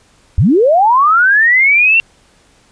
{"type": "linear sweep", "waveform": "sine", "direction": "up", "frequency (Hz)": [65.41, 2747], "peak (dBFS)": -6, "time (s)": [0.38, 2], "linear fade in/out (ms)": 0, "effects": ["pink hiss -50 dBFS RMS until 2.71 s", "resampled to 22050 Hz"]}